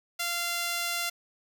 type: tone with high-pass filter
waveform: sawtooth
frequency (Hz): 691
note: F5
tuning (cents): -19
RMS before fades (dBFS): -31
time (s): 0.19-1.1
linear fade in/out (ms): 10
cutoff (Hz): 1700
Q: 0.59
effects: none